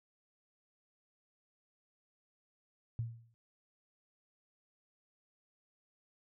sine tone with exponential decay, 115.5 Hz, A#2, 16 cents flat, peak -31 dBFS, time 2.99-3.34 s, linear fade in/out 0 ms, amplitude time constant 76 ms, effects none

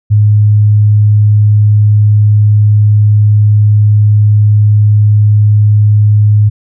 sine tone, 105 Hz, G#2, 19 cents sharp, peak -3 dBFS, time 0.1-6.5 s, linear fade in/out 20 ms, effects none

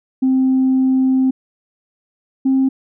sine tone pair in turn, 261.6 / 265.7 Hz, C4 / C4, 0 / +27 cents, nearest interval unison, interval 27 cents, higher second, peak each -10 / -10 dBFS, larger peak neither, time 0.22-1.31 / 2.45-2.69 s, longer first, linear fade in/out 10 ms, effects tanh soft clip ceiling -8 dBFS

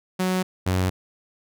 sawtooth tone pair in turn, 185 / 92.5 Hz, F#3 / F#2, 0 / 0 cents, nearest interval octave, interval 1200 cents, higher first, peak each -17 / -16 dBFS, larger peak second, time 0.19-0.43 / 0.66-0.9 s, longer neither, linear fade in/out 10 ms, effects none

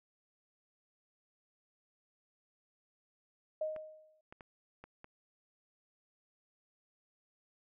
sine tone with exponential decay, 622.3 Hz, D#5, in tune, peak -31 dBFS, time 3.61-4.21 s, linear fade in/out 5 ms, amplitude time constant 130 ms
clicks, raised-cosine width 0.5 ms, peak -35 dBFS, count 5, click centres 3.763 / 4.325 / 4.408 / 4.84 / 5.044 s
effects none

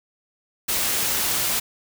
white noise, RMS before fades -23 dBFS, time 0.68-1.6 s, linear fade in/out 10 ms, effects none

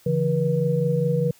sine tone cluster, 142.6 / 167.5 / 482.9 Hz, C#3 / E3 / B4, +49 / +28 / -39 cents, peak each -23 dBFS, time 0.06-1.31 s, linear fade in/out 5 ms, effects white hiss -55 dBFS RMS until 1.39 s + high-pass 80 Hz 12 dB/octave

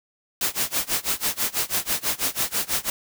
white noise with tremolo, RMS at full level -22 dBFS, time 0.41-2.9 s, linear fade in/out 2 ms, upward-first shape sine, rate 6.1 Hz, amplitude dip 95%, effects none

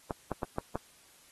clicks, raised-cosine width 1 ms, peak -18 dBFS, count 5, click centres 0.108 / 0.317 / 0.432 / 0.584 / 0.756 s, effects white hiss -60 dBFS RMS until 1.31 s + AAC 32 kbps

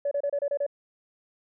sine tone bursts, 570 Hz, C#5, 48 cents sharp, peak -23 dBFS, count 7, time 0.05-0.665 s, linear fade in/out 5 ms, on 63 ms, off 29 ms, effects tanh soft clip ceiling -19 dBFS

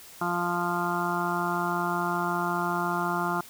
harmonic tone, 174.61 Hz, F3, in tune, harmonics 1 / 2 / 4 / 5 / 6 / 7 / 8, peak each -33 / -33 / -33 / -33 / -33 / -33 / -33 dBFS, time 0.21-3.41 s, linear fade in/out 5 ms, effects white hiss -48 dBFS RMS until 3.49 s

